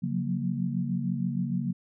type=chord; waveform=sine; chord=Gb major seventh; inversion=second; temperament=equal with one note detuned; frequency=138.59 / 178.49 / 185 / 233.1 Hz; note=Db3 / F3 / Gb3 / Bb3; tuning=0 / +38 / 0 / 0 cents; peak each=-32 dBFS; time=0.02-1.73 s; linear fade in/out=20 ms; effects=none